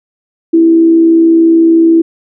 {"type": "tone with frequency modulation", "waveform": "sine", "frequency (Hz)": 329.6, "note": "E4", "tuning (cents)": 0, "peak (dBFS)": -3, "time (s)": [0.53, 2.02], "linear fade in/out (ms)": 10, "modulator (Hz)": 66.3, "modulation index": 0.22, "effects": []}